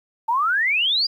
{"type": "exponential sweep", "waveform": "sine", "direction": "up", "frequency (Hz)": [880, 4923], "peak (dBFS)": -17, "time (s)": [0.28, 1.07], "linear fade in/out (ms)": 10, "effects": ["9-bit"]}